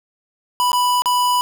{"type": "tone with dropouts", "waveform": "square", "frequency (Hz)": 987.8, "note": "B5", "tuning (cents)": 0, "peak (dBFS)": -15, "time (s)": [0.6, 1.41], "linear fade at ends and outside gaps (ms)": 0, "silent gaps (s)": [[0.718, 0.731], [1.02, 1.058]], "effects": []}